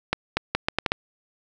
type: accelerating click train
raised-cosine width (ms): 0.3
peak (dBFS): -5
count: 7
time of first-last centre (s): 0.13-0.919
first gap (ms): 240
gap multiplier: 0.75
effects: none